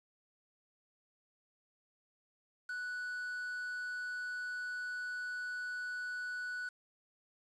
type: tone with quantisation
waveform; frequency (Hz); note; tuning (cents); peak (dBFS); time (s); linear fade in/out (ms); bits
triangle; 1480; F#6; 0; -36; 2.69-6.69; 5; 9
effects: resampled to 22050 Hz